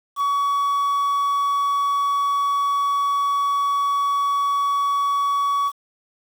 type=tone with quantisation; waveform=triangle; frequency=1130 Hz; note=C#6; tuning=33 cents sharp; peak=-16 dBFS; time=0.16-5.72 s; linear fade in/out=50 ms; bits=7; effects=none